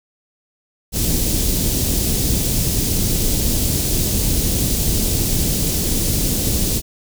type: band-stop noise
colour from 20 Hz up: pink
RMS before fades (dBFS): -18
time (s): 0.92-6.82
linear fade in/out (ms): 50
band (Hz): 320 to 5100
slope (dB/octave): 12
effects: none